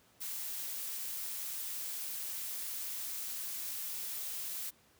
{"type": "noise", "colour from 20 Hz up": "blue", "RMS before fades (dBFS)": -40, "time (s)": [0.2, 4.71], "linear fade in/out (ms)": 20, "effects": ["pink hiss -66 dBFS RMS until 4.99 s", "high-pass 80 Hz 12 dB/octave"]}